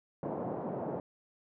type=band-pass noise; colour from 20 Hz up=white; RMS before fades=-37 dBFS; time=0.23-1 s; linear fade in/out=2 ms; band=120 to 730 Hz; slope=24 dB/octave; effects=none